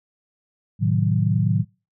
sine chord, A diminished seventh, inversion none, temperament equal, 110 / 130.81 / 155.56 / 185 Hz, A2 / C3 / Eb3 / Gb3, 0 / 0 / 0 / 0 cents, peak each -20 / -26 / -22 / -23 dBFS, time 0.79-1.65 s, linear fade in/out 50 ms, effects noise-tail reverb RT60 0.3 s tail -25 dB re dry

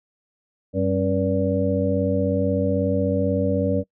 harmonic tone with a mistuned harmonic, 96.2 Hz, G2, 32 cents flat, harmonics 1 / 2 / 3 / 5 / 6, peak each -25 / -25 / -25 / -25 / -25 dBFS, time 0.73-3.84 s, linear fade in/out 50 ms, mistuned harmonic 3, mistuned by -85 cents, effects noise-tail reverb RT60 0.1 s tail -23 dB re dry

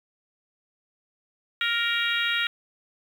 harmonic tone with a mistuned harmonic, 467.5 Hz, A#4, 5 cents sharp, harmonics 3 / 4 / 5 / 6 / 7 / 8, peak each -28 / -29 / -30 / -31 / -31 / -32 dBFS, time 1.61-2.47 s, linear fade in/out 2 ms, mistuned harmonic 8, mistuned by +25 cents, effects 8-bit

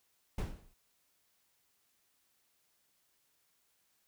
brown noise with exponential decay, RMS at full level -30 dBFS, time 0.38-0.74 s, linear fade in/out 5 ms, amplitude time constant 77 ms, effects white hiss -75 dBFS RMS until 4.07 s

